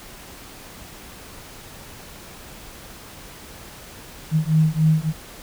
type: beating tone pair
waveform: sine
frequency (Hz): 155.56 / 159.06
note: D#3 / D#3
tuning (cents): 0 / +38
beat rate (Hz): 3.5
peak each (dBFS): -18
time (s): 4.31-5.13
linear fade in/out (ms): 50
effects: pink hiss -41 dBFS RMS until 5.42 s